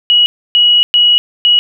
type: tone bursts at uneven times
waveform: sine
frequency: 2914 Hz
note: F#7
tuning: 27 cents flat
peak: -5 dBFS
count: 4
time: 0.1-0.26 / 0.55-0.83 / 0.94-1.18 / 1.45-1.59 s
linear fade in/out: 0 ms
effects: none